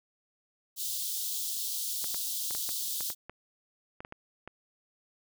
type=high-pass noise; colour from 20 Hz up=white; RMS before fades=-34 dBFS; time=0.76-3.15 s; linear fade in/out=50 ms; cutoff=3300 Hz; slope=48 dB/octave
type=clicks; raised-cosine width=0.5 ms; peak=-27 dBFS; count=12; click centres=2.043 / 2.145 / 2.508 / 2.55 / 2.691 / 3.007 / 3.102 / 3.296 / 4.005 / 4.049 / 4.124 / 4.476 s
effects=none